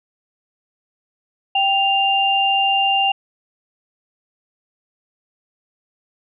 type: tone pair together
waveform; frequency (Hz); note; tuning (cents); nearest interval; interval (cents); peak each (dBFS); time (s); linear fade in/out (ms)
sine; 784 / 2794; G5 / F7; 0 / 0; octave + minor seventh; 2200; -17; 1.55-3.12; 5
effects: none